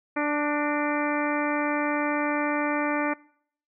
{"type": "harmonic tone with a mistuned harmonic", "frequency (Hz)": 294.3, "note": "D4", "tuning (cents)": 4, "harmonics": [1, 2, 3, 4, 5, 6, 7, 8], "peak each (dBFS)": [-27, -30, -32, -33, -34, -35, -35, -36], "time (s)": [0.16, 3.14], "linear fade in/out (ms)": 10, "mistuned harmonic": 6, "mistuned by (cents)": 34, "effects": ["noise-tail reverb RT60 0.6 s tail -23 dB re dry"]}